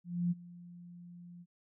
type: tone with ADSR envelope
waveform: sine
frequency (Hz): 174.61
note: F3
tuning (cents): 0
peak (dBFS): -27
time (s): 0.04-1.46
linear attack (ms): 270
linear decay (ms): 28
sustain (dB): -21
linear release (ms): 47
effects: none